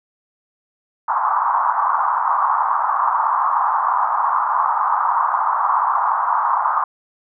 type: band-pass noise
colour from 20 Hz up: pink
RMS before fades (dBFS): -18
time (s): 1.08-6.84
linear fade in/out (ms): 5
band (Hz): 880 to 1200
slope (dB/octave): 48
effects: none